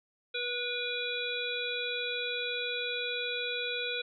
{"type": "harmonic tone", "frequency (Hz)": 487.2, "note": "B4", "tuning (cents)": -24, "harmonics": [1, 3, 5, 7, 8], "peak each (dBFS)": [-38, -39, -37, -38, -38], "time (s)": [0.34, 4.02], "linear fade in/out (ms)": 10, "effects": []}